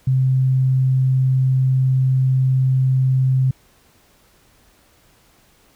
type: tone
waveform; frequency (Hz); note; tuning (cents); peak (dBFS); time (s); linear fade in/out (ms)
sine; 130.8; C3; 0; -13; 0.07-3.51; 5
effects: pink hiss -55 dBFS RMS until 5.75 s